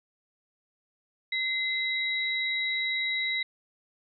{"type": "tone pair together", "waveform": "sine", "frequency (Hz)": [2058, 3860], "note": ["C7", "B7"], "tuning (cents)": [-29, -40], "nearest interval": "major seventh", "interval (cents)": 1089, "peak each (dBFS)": [-28, -31], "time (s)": [1.32, 3.43], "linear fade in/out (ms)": 5, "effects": []}